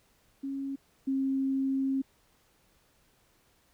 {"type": "tone pair in turn", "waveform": "sine", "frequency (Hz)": [273.7, 268.7], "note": ["C#4", "C4"], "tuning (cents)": [-22, 46], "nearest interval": "unison", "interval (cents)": 32, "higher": "first", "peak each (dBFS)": [-32, -26], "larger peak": "second", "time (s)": [[0.43, 0.76], [1.07, 2.02]], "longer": "second", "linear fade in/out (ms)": 10, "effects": ["pink hiss -67 dBFS RMS until 3.73 s"]}